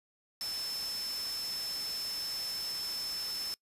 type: tone in noise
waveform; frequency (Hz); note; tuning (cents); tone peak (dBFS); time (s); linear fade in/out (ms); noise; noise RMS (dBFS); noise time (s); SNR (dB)
sine; 5274; E8; 0; -35; 0.41-3.54; 0; white; -43; 0.41-3.54; +5
effects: noise-tail reverb RT60 0.1 s tail -24 dB re dry + resampled to 32000 Hz

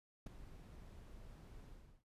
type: noise with ADSR envelope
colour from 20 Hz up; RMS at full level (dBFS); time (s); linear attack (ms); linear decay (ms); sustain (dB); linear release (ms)
brown; -42; 0.26-2.04; 7; 10; -13; 370
effects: resampled to 32000 Hz

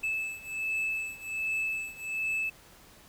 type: beating tone pair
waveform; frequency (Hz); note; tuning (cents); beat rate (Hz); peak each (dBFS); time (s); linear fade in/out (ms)
triangle; 2616 / 2617.3; E7 / E7; -14 / -13; 1.3; -31 / -33; 0.03-2.5; 10
effects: pink hiss -55 dBFS RMS until 3.08 s

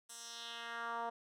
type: tone with band-pass filter sweep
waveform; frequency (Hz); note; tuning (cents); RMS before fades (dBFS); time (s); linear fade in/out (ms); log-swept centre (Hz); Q
10% pulse; 233.1; A#3; 0; -44; 0.09-1.1; 10; 8800 to 760; 1.9
effects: none

